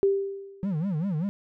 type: tone with exponential decay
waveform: sine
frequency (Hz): 393.9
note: G4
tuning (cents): +8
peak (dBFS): -16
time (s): 0.03-0.77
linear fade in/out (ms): 0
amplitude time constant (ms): 160
type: tone with vibrato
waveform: triangle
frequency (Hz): 174.61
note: F3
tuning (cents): 0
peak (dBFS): -23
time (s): 0.63-1.29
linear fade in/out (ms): 0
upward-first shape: sine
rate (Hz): 5.1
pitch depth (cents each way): 270
effects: none